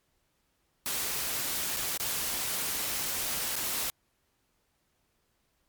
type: noise with dropouts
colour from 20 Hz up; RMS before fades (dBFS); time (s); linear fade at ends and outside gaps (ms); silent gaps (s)
white; -32; 0.86-3.9; 0; 1.764-1.769 / 1.974-1.999 / 3.556-3.563
effects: pink hiss -74 dBFS RMS until 5.68 s + MP3 96 kbps